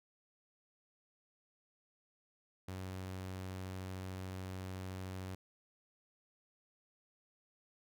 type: tone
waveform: sawtooth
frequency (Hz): 93.6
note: F#2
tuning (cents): +20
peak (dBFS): -38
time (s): 2.68-5.35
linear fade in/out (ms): 5
effects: none